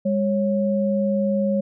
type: tone pair together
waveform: sine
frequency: 202.8 / 549.9 Hz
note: G#3 / C#5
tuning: -41 / -14 cents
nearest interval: octave + perfect fourth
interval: 1727 cents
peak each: -20 / -22 dBFS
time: 0.05-1.61 s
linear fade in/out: 10 ms
effects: none